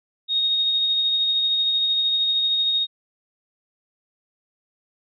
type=tone with tremolo; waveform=sine; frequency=3729 Hz; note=A#7; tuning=in tune; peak=-17 dBFS; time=0.28-2.87 s; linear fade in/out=50 ms; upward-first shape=sine; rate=13 Hz; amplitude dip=25%; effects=none